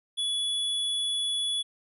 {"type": "tone", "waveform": "square", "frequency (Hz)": 3407, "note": "G#7", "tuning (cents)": 44, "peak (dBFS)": -27, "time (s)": [0.17, 1.63], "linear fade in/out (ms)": 20, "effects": ["resampled to 32000 Hz"]}